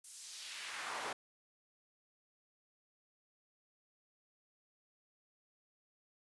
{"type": "noise with high-pass filter sweep", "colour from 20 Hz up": "brown", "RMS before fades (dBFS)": -45, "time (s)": [0.04, 1.13], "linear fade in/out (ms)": 5, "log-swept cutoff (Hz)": [9500, 660], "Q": 1.2, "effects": ["resampled to 24000 Hz"]}